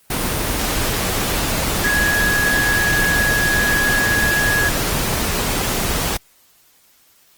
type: tone in noise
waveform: sine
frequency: 1669 Hz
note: G#6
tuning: 8 cents sharp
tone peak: -16 dBFS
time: 1.84-4.69 s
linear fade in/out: 5 ms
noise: pink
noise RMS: -20 dBFS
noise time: 0.1-6.17 s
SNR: +1 dB
effects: white hiss -54 dBFS RMS until 7.37 s + Opus 24 kbps